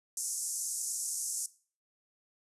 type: band-pass noise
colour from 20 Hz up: pink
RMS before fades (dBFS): -36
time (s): 0.17-1.46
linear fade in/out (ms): 2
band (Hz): 6000 to 11000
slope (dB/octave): 48
effects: noise-tail reverb RT60 0.4 s tail -18 dB re dry + resampled to 32000 Hz